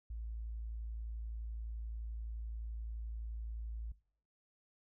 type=tone; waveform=sine; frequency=55.8 Hz; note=A1; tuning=25 cents sharp; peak=-40 dBFS; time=0.1-3.92 s; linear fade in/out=5 ms; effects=noise-tail reverb RT60 0.5 s tail -19 dB re dry